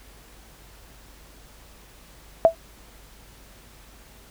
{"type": "tone with exponential decay", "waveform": "sine", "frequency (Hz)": 659.3, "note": "E5", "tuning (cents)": 0, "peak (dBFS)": -6, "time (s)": [2.45, 2.55], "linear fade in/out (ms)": 0, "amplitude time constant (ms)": 20, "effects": ["added 50 Hz sine -51 dBFS peak until 4.3 s", "pink hiss -51 dBFS RMS until 4.3 s"]}